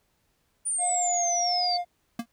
sine exponential sweep, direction down, 9397 to 4500 Hz, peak -25 dBFS, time 0.65-1.78 s, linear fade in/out 20 ms
triangle tone with vibrato, 708 Hz, F5, 23 cents sharp, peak -24 dBFS, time 0.78-1.85 s, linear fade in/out 50 ms, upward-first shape sine, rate 1.5 Hz, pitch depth 23 cents each way
square tone with exponential decay, 233.1 Hz, A#3, in tune, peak -26 dBFS, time 2.19-2.26 s, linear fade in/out 5 ms, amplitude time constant 15 ms
effects pink hiss -71 dBFS RMS until 2.32 s

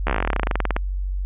slowing click train, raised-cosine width 0.5 ms, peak -6 dBFS, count 24, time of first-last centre 0.07-0.765 s, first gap 13 ms, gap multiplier 1.07, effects added 47 Hz sine -22 dBFS peak until 1.25 s + resampled to 8000 Hz

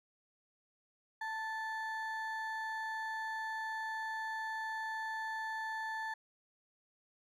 triangle ring-modulated tone, 1318.5 Hz, E6, in tune, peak -32 dBFS, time 1.21-6.14 s, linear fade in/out 5 ms, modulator 432 Hz, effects none

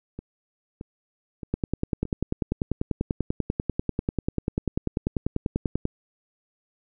two click trains, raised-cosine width 3 ms, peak -11 / -22 dBFS, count 45 / 4, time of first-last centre 1.54-5.854 / 0.19-2.053 s, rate 10.2 / 1.61 Hz, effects none

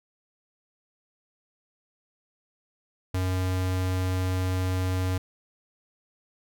square tone, 92.5 Hz, F#2, in tune, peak -25 dBFS, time 3.14-5.18 s, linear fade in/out 5 ms, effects none

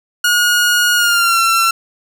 sawtooth tone with pitch glide, 1440 to 1351.4 Hz, F#6 to E6, -47 to +43 cents, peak -7 dBFS, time 0.24-1.71 s, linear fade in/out 5 ms, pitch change -110 cents, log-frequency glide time 0.96-1.41 s, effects none

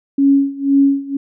sine tone with tremolo, 277.2 Hz, C#4, in tune, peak -7 dBFS, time 0.18-1.17 s, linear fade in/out 5 ms, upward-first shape sine, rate 2 Hz, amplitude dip 90%, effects none

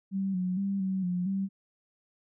sine tone with pitch steps, 193.8 / 182.6 / 197 / 189.9 / 178.9 / 194.2 Hz, G3 / F#3 / G3 / F#3 / F3 / G3, -20 / -23 / +9 / +45 / +42 / -16 cents, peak -27 dBFS, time 0.11-1.49 s, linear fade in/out 50 ms, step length 230 ms, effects none

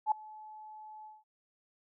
sine tone with ADSR envelope, 860 Hz, A5, 40 cents flat, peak -22 dBFS, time 0.06-1.24 s, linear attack 56 ms, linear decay 4 ms, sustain -24 dB, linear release 190 ms, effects none

